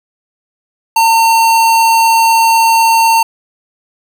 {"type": "tone", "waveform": "square", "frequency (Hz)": 908, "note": "A#5", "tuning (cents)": -46, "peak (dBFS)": -7, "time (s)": [0.96, 3.23], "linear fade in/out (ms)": 5, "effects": ["8-bit"]}